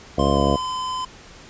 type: harmonic tone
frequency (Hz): 69.9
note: C#2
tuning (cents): +15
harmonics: 1 / 2 / 3 / 4 / 5 / 6 / 7 / 8 / 9 / 10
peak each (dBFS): -24 / -25 / -24 / -25 / -27 / -29 / -25 / -27 / -26 / -26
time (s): 0.17-0.57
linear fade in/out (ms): 20
type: tone with pitch glide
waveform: square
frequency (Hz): 1046.5 to 1020.2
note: C6 to C6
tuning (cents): 0 to -44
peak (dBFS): -25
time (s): 0.19-1.05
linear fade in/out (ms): 5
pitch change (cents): -44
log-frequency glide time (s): 0.31-0.39
effects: pink hiss -44 dBFS RMS until 1.49 s + resampled to 16000 Hz